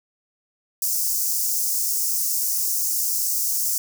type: high-pass noise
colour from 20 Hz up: white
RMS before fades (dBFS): -23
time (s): 0.82-3.78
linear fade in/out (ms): 2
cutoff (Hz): 5200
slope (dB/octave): 48
effects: none